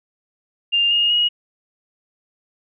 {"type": "tone with pitch steps", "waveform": "sine", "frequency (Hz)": [2801, 2845, 2890], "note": ["F7", "F7", "F#7"], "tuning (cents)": [4, 31, -41], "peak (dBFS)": -14, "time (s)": [0.72, 1.29], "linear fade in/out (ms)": 20, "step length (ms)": 190, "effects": []}